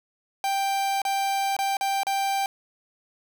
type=tone with dropouts; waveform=45% pulse; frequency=786 Hz; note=G5; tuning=4 cents sharp; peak=-23 dBFS; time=0.44-2.46 s; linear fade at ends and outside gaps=1 ms; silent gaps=1.018-1.051 / 1.566-1.589 / 1.769-1.81 / 2.033-2.068 s; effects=none